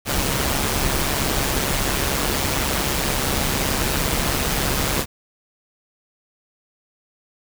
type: noise with amplitude modulation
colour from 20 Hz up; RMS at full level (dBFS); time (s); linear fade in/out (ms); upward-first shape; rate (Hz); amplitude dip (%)
pink; -19; 0.05-5.06; 50; sine; 138; 55
effects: none